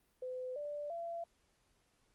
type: tone with pitch steps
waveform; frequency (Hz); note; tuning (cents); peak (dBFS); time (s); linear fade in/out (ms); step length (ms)
sine; 508 / 586.9 / 678.1; B4 / D5 / E5; +49 / -1 / +49; -39; 0.22-1.24; 5; 340
effects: pink hiss -75 dBFS RMS until 2.14 s + Opus 32 kbps